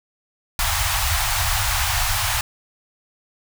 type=band-stop noise; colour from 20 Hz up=pink; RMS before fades=-21 dBFS; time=0.59-2.41 s; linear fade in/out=2 ms; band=110 to 710 Hz; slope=48 dB/octave; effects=none